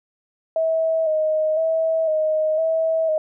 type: tone with vibrato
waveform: sine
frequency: 635 Hz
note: D#5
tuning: 35 cents sharp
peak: -17 dBFS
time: 0.56-3.18 s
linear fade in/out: 2 ms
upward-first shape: square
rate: 0.99 Hz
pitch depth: 32 cents each way
effects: none